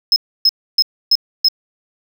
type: tone bursts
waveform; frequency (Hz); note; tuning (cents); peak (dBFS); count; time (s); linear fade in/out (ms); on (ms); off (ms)
triangle; 5160; E8; -38; -7; 5; 0.12-1.485; 2; 41; 290
effects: none